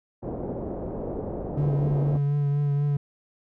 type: low-pass noise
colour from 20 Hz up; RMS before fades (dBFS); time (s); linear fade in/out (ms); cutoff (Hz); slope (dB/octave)
white; -32; 0.22-2.18; 20; 580; 24
type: tone with vibrato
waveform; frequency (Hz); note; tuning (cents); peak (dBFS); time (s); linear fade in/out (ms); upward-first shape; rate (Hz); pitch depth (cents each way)
triangle; 143.7; D3; -37; -19; 1.57-2.97; 5; triangle; 4.1; 27
effects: none